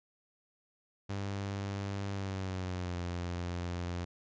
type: tone with pitch glide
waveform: sawtooth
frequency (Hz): 99.1 to 87.78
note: G2 to F2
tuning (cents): +19 to +9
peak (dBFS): -31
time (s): 1.09-4.05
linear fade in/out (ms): 10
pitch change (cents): -210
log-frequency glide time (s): 2.1-2.99
effects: resampled to 16000 Hz